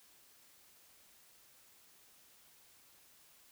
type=silence; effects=white hiss -64 dBFS RMS until 3.51 s